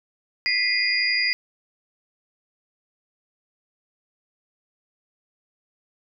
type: tone cluster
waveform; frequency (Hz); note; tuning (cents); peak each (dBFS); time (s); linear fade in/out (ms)
sine; 1973 / 2084 / 2460 / 4851; B6 / C7 / D#7 / D#8; -2 / -7 / -20 / -45; -26 / -25 / -28 / -23; 0.46-1.33; 0
effects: none